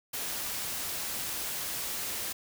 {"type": "noise", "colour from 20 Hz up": "white", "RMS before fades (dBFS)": -35, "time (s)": [0.13, 2.33], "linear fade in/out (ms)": 10, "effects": []}